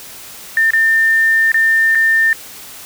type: tone with dropouts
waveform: sine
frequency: 1800 Hz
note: A6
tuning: 39 cents sharp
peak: -9 dBFS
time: 0.57-2.33 s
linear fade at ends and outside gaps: 1 ms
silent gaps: 0.706-0.734 / 1.518-1.543 / 1.95-1.954 s
effects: white hiss -34 dBFS RMS until 2.85 s